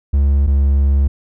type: tone pair in turn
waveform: triangle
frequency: 69.9 / 69.46 Hz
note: C#2 / C#2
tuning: +15 / +4 cents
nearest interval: unison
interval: 11 cents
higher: first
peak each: -8 dBFS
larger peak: neither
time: 0.13-0.47 / 0.47-1.08 s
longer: second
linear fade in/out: 10 ms
effects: none